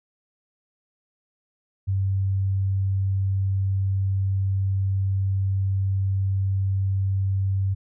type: tone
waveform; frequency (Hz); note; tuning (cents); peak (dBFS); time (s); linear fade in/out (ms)
sine; 96.8; G2; -21; -20; 1.87-7.75; 20
effects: none